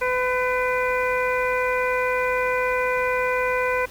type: harmonic tone with a mistuned harmonic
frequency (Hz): 503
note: B4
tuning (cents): +32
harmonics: 1 / 2 / 3 / 4 / 5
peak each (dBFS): -23 / -26 / -28 / -29 / -30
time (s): 0.01-3.86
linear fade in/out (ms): 10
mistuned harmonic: 5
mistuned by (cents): -66
effects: added 50 Hz sine -45 dBFS peak until 3.9 s + pink hiss -45 dBFS RMS until 3.9 s